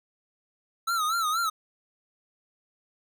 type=tone with vibrato; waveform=square; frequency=1304 Hz; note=E6; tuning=19 cents flat; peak=-25 dBFS; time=0.87-1.5 s; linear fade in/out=10 ms; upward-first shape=sine; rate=4.2 Hz; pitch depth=110 cents each way; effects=none